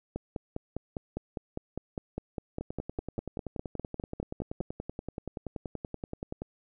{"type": "two click trains", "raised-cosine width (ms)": 2, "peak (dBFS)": [-20, -22], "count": [23, 41], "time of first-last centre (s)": [[0.16, 4.604], [2.61, 6.42]], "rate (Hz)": [4.95, 10.5], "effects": []}